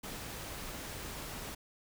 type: noise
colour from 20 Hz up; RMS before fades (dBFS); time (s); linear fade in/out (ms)
pink; -43; 0.03-1.55; 10
effects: none